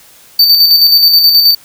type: tone with tremolo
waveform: square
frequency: 4581 Hz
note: D8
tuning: 44 cents flat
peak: -3 dBFS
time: 0.39-1.55 s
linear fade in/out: 5 ms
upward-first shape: square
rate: 9.4 Hz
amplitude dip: 40%
effects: white hiss -41 dBFS RMS until 1.64 s